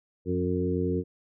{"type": "harmonic tone with a mistuned harmonic", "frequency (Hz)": 90.6, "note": "F#2", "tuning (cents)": -36, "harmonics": [1, 2, 3, 4, 5], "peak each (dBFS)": [-31, -31, -31, -31, -31], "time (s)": [0.25, 1.04], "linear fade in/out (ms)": 50, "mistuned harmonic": 2, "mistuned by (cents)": -36, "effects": []}